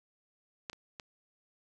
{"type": "clicks", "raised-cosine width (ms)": 0.2, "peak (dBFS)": [-20, -30, -25], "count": 3, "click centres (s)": [0.698, 0.731, 0.998], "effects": []}